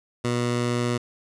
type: tone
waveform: 15% pulse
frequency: 121 Hz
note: B2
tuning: 35 cents flat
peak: -16 dBFS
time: 0.24-0.98 s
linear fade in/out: 10 ms
effects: resampled to 22050 Hz + 8-bit